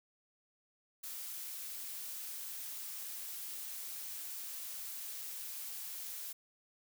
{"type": "noise", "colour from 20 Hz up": "blue", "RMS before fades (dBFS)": -44, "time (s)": [1.03, 6.33], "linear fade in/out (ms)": 10, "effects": []}